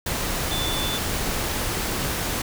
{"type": "tone in noise", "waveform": "sine", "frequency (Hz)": 3504, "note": "A7", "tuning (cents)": -8, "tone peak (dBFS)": -28, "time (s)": [0.51, 0.98], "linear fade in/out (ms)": 5, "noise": "pink", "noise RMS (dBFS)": -26, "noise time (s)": [0.06, 2.42], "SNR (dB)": -5, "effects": []}